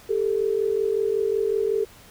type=tone pair together; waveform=sine; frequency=398.8 / 444.2 Hz; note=G4 / A4; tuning=+30 / +16 cents; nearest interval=major second; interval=186 cents; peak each=-23 dBFS; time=0.09-1.85 s; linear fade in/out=10 ms; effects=pink hiss -49 dBFS RMS until 2.1 s